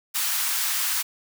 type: high-pass noise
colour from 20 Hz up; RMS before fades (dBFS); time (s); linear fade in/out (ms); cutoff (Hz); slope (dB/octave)
white; -25; 0.14-1.03; 20; 940; 24
effects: none